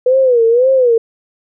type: tone with vibrato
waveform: sine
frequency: 491.6 Hz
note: B4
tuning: 8 cents flat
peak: -7 dBFS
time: 0.06-0.98 s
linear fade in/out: 5 ms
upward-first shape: sine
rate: 1.9 Hz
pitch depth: 140 cents each way
effects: none